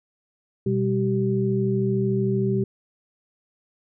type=tone cluster; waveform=sine; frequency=124.2 / 197.5 / 386.1 Hz; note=B2 / G3 / G4; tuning=+10 / +13 / -26 cents; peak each=-24 dBFS; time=0.66-2.64 s; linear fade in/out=5 ms; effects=none